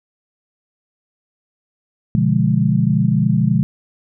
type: chord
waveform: sine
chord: B diminished seventh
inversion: none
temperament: equal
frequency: 123.47 / 146.83 / 174.61 / 207.7 Hz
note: B2 / D3 / F3 / Ab3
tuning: 0 / 0 / 0 / 0 cents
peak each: -18 dBFS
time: 2.15-3.63 s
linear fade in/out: 0 ms
effects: none